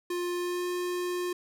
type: tone with pitch glide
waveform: square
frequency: 352.8 to 356.5 Hz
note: F4 to F4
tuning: +18 to +36 cents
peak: -30 dBFS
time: 0.1-1.33 s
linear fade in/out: 5 ms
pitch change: +18 cents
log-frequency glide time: 0.35-0.67 s
effects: none